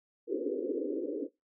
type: band-pass noise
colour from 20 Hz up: white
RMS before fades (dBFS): -34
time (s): 0.27-1.29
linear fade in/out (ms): 50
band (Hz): 260 to 510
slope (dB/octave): 96
effects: noise-tail reverb RT60 0.2 s tail -20 dB re dry